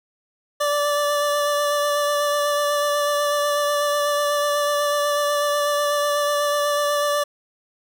25% pulse tone with vibrato, 583 Hz, D5, 13 cents flat, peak -15 dBFS, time 0.6-7.24 s, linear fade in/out 10 ms, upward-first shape sine, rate 8.1 Hz, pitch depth 13 cents each way, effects none

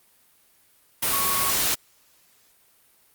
sine tone in noise, 1108.7 Hz, C#6, in tune, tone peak -27 dBFS, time 1.12-1.51 s, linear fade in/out 10 ms, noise white, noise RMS -23 dBFS, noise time 1.02-1.75 s, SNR -7 dB, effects white hiss -60 dBFS RMS until 3.14 s + Opus 32 kbps

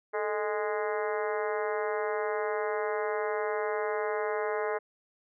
harmonic tone with a mistuned harmonic, 207.7 Hz, G#3, in tune, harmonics 2 / 3 / 4 / 5 / 6 / 7 / 8 / 9 / 10, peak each -31 / -35 / -37 / -39 / -41 / -42 / -43 / -44 / -45 dBFS, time 0.13-4.79 s, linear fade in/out 20 ms, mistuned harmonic 2, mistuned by +77 cents, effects none

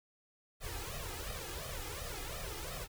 pink noise with flanger, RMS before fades -42 dBFS, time 0.6-2.88 s, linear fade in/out 50 ms, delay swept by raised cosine 1.6 to 2.45 ms, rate 2.8 Hz, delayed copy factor +0.9, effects none

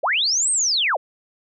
sine linear two-way sweep, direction up then down, 431.2 to 8570 to 431.2 Hz, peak -17 dBFS, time 0.03-0.97 s, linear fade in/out 10 ms, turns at 0.51 s, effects none

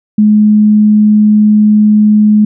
sine tone, 211.5 Hz, G#3, 32 cents sharp, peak -3 dBFS, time 0.18-2.45 s, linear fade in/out 5 ms, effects none

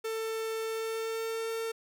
45% pulse tone with pitch glide, 445.7 to 452.2 Hz, A4 to A4, +22 to +47 cents, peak -32 dBFS, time 0.04-1.72 s, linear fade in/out 10 ms, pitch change +25 cents, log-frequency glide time 0.62-1.54 s, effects none

